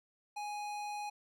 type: tone with hard clipping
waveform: sine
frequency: 830.6 Hz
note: G#5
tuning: in tune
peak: -40 dBFS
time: 0.36-1.1 s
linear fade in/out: 10 ms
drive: 17 dB
effects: none